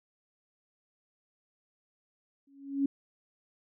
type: tone with exponential growth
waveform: sine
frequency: 277.2 Hz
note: C#4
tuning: in tune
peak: -22 dBFS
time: 2.47-2.86 s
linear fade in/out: 5 ms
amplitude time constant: 83 ms
effects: none